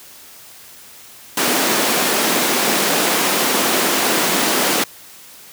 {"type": "high-pass noise", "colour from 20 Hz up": "pink", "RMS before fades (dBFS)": -17, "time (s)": [1.37, 4.84], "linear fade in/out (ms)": 5, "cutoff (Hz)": 220, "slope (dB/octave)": 24, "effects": ["white hiss -41 dBFS RMS until 5.52 s", "high-pass 60 Hz 12 dB/octave"]}